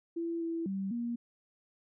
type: tone with pitch steps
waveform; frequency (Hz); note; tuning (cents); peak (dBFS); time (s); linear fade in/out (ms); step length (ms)
sine; 335.5 / 331.5 / 194 / 236.7; E4 / E4 / G3 / A#3; +31 / +10 / -18 / +27; -32; 0.16-1.16; 10; 250
effects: none